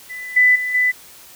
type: tone with level steps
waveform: sine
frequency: 1996 Hz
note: B6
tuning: 18 cents sharp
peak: -28 / -9 / -20 / -13 dBFS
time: 0.09-0.92 s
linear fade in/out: 20 ms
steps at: 0.36 / 0.55 / 0.74 s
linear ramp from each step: 10 ms
effects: white hiss -43 dBFS RMS until 1.35 s